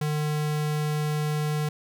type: tone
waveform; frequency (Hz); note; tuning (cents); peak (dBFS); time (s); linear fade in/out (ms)
square; 150.9; D3; +47; -25; 0.01-1.69; 5
effects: none